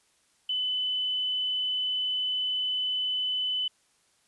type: tone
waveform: sine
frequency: 3011 Hz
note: F#7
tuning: 30 cents sharp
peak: -26 dBFS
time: 0.49-3.68 s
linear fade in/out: 5 ms
effects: white hiss -67 dBFS RMS until 4.27 s + resampled to 24000 Hz